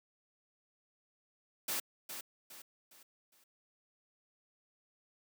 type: noise with echo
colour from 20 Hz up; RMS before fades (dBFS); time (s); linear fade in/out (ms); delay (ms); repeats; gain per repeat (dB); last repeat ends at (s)
white; -36; 1.68-1.8; 5; 410; 4; -8; 3.44
effects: high-pass 200 Hz 12 dB/octave